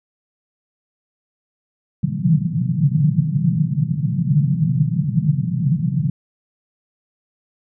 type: band-pass noise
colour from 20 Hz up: white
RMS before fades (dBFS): -18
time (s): 2.03-6.1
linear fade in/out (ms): 5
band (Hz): 130 to 170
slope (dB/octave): 48
effects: none